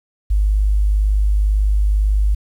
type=tone; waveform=sine; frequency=51 Hz; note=G#1; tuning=31 cents flat; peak=-12 dBFS; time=0.3-2.35 s; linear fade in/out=10 ms; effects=8-bit